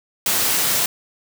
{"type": "high-pass noise", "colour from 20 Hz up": "white", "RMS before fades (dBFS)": -19, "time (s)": [0.26, 0.86], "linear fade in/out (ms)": 2, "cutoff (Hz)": 100, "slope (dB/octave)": 12, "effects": []}